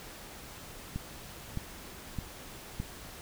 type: click train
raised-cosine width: 5 ms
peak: -21 dBFS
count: 4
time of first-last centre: 0.96-2.8 s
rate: 1.63 Hz
effects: pink hiss -47 dBFS RMS until 3.21 s